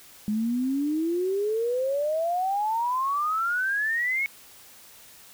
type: exponential sweep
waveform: sine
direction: up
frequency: 207.7 to 2217 Hz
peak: -23 dBFS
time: 0.28-4.26 s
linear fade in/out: 0 ms
effects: white hiss -50 dBFS RMS until 5.33 s